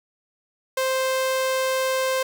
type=tone; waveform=sawtooth; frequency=523.3 Hz; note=C5; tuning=in tune; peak=-17 dBFS; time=0.77-2.23 s; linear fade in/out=5 ms; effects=none